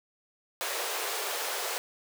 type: high-pass noise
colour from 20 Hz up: pink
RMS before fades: -33 dBFS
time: 0.61-1.78 s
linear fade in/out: 0 ms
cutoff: 400 Hz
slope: 48 dB/octave
effects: none